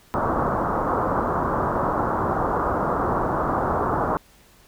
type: low-pass noise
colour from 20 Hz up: white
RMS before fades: -23 dBFS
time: 0.14-4.17 s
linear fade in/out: 0 ms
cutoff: 1300 Hz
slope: 48 dB/octave
effects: pink hiss -54 dBFS RMS until 4.67 s